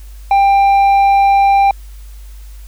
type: tone with tanh clipping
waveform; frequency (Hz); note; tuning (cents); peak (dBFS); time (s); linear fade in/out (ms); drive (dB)
sine; 792; G5; +18; -8; 0.31-1.71; 2; 6
effects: added 50 Hz sine -30 dBFS peak until 2.67 s + white hiss -47 dBFS RMS until 2.67 s